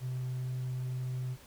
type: tone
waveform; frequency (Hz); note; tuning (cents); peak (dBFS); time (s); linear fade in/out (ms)
triangle; 127.4; C3; -46; -30; 0-1.37; 50
effects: tanh soft clip ceiling -28 dBFS + pink hiss -56 dBFS RMS until 1.46 s